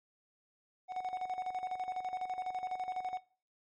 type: tone with tremolo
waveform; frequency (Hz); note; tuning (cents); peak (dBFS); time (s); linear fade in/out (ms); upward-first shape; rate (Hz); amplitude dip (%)
triangle; 740; F#5; 0; -31; 0.88-3.21; 50; square; 12; 65
effects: noise-tail reverb RT60 0.5 s tail -23 dB re dry + MP3 32 kbps